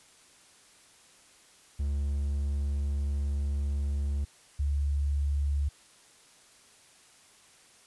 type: tone pair in turn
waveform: triangle / sine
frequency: 70.9 / 71.35 Hz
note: C#2 / D2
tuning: +40 / -49 cents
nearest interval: unison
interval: 11 cents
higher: second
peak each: -25 dBFS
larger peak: neither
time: 1.79-4.25 / 4.59-5.69 s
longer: first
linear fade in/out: 10 ms
effects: white hiss -58 dBFS RMS until 7.86 s + resampled to 24000 Hz